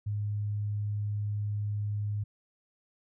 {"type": "tone", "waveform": "sine", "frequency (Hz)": 103.83, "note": "G#2", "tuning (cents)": 0, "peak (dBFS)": -29, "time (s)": [0.06, 2.24], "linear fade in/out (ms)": 10, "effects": []}